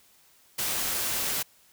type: noise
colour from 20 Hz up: white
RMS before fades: -29 dBFS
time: 0.58-1.43 s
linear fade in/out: 10 ms
effects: white hiss -60 dBFS RMS until 1.72 s